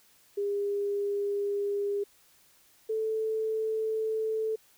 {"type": "tone pair in turn", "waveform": "sine", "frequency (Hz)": [404.7, 439.4], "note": ["G#4", "A4"], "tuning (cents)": [-45, -2], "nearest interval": "minor second", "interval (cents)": 143, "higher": "second", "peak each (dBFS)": -27, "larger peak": "neither", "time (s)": [[0.37, 2.04], [2.89, 4.56]], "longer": "neither", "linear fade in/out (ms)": 10, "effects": ["white hiss -62 dBFS RMS until 4.77 s"]}